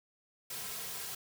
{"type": "noise with comb filter", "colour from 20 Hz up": "white", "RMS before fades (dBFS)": -41, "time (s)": [0.5, 1.15], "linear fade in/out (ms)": 5, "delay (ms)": 3.4, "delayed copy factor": -0.65, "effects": []}